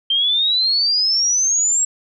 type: exponential sweep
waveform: sine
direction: up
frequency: 3136 to 7700 Hz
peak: -14 dBFS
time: 0.1-1.85 s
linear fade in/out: 5 ms
effects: none